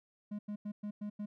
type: tone bursts at uneven times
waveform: triangle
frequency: 207.7 Hz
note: G#3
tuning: in tune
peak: -35 dBFS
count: 6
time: 0.31-0.39 / 0.48-0.56 / 0.65-0.72 / 0.83-0.91 / 1.01-1.1 / 1.19-1.26 s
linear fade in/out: 10 ms
effects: none